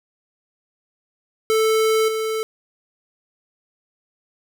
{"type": "tone with level steps", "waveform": "square", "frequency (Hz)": 440, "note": "A4", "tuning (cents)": 0, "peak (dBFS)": [-16, -22], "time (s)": [1.5, 2.43], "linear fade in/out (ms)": 0, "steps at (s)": 2.08, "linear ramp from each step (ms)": 5, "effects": []}